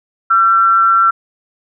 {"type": "tone with amplitude modulation", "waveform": "sine", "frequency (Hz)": 1354, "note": "E6", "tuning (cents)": 46, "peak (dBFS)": -5, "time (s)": [0.3, 1.11], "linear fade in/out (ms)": 10, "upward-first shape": "sine", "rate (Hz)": 197, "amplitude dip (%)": 50, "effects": []}